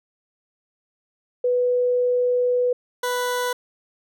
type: tone pair in turn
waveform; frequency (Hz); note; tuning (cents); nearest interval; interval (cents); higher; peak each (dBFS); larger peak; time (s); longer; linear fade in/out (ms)
sine / 20% pulse; 493.9 / 493.9; B4 / B4; 0 / 0; unison; 0; neither; -17; neither; 1.44-2.73 / 3.03-3.53; first; 5
effects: none